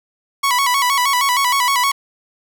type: tone with vibrato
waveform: sawtooth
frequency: 1046.5 Hz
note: C6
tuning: in tune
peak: -10 dBFS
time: 0.43-1.92 s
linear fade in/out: 10 ms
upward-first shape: square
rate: 6.4 Hz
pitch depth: 100 cents each way
effects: none